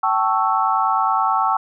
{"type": "chord", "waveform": "sine", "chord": "A dominant seventh", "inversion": "third", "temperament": "equal with one note detuned", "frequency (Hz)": [770.5, 880, 1108.7, 1318.5], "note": ["G5", "A5", "C#6", "E6"], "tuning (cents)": [-30, 0, 0, 0], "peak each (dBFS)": -21, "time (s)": [0.03, 1.57], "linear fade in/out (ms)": 5, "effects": []}